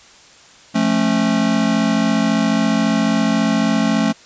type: chord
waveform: square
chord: F augmented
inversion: none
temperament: just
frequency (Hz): 174.61 / 218.3 / 272.8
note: F3 / A3 / C#4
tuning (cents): 0 / -13 / -28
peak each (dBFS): -23 / -17 / -20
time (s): 0.74-4.13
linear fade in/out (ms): 20
effects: white hiss -45 dBFS RMS until 4.25 s + resampled to 16000 Hz